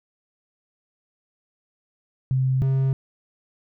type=tone pair in turn; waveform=sine / triangle; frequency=130.81 / 133.87 Hz; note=C3 / C3; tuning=0 / +40 cents; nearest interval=unison; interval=40 cents; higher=second; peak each=-18 / -16 dBFS; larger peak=second; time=2.31-2.62 / 2.62-2.93 s; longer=neither; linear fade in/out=0 ms; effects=none